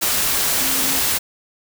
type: tone in noise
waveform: sine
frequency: 266.3 Hz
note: C4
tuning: 31 cents sharp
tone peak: -30 dBFS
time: 0.6-1.01 s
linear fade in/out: 20 ms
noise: white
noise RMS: -19 dBFS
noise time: 0.01-1.19 s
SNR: -14 dB
effects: none